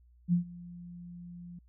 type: tone with ADSR envelope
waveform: sine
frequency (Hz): 174.61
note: F3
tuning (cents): 0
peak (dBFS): -21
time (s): 0.28-1.59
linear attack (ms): 48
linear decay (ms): 110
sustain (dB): -22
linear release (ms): 5
effects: added 60 Hz sine -58 dBFS peak until 1.68 s